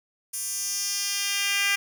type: tone with high-pass filter sweep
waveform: 10% pulse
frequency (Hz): 400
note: G4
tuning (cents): +35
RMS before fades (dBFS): -27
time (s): 0.33-1.76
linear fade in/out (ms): 10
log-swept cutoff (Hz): 8700 to 2200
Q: 1.6
effects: none